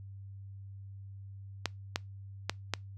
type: clicks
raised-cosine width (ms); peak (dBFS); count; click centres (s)
0.2; -12; 4; 1.657 / 1.959 / 2.496 / 2.737
effects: noise-tail reverb RT60 0.2 s tail -26 dB re dry + added 98 Hz sine -44 dBFS peak until 2.97 s